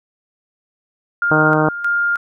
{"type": "tone with tremolo", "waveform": "sine", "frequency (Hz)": 1406, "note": "F6", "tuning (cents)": 11, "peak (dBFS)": -14, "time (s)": [1.22, 2.17], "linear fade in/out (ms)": 2, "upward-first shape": "square", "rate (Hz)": 1.6, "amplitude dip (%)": 65}
{"type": "harmonic tone", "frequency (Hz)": 154.5, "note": "D#3", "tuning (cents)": -12, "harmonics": [1, 2, 3, 4, 5, 6, 7, 8, 9, 10], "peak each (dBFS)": [-19, -18, -20, -20, -22, -24, -25, -24, -27, -30], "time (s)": [1.31, 1.69], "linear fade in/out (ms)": 2}
{"effects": []}